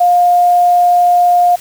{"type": "tone", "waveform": "sine", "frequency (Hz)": 708, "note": "F5", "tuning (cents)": 23, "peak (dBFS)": -6, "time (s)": [0, 1.56], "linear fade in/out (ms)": 10, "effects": ["white hiss -35 dBFS RMS until 1.6 s"]}